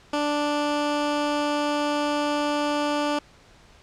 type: tone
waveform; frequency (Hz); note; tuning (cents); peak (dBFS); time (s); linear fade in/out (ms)
15% pulse; 293.7; D4; 0; -16; 0.13-3.19; 5
effects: pink hiss -53 dBFS RMS until 3.82 s + low-pass 6000 Hz 12 dB/octave